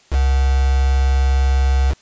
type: tone with quantisation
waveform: sine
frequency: 67 Hz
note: C2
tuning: 42 cents sharp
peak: -12 dBFS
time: 0.1-1.95 s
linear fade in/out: 50 ms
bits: 4
effects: white hiss -52 dBFS RMS until 2.01 s + resampled to 16000 Hz